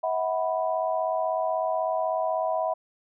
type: chord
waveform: sine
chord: E suspended second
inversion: none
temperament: equal with one note detuned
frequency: 643.8 / 740 / 987.8 Hz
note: E5 / F#5 / B5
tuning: -41 / 0 / 0 cents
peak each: -26 / -29 / -31 dBFS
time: 0.03-2.74 s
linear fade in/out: 10 ms
effects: none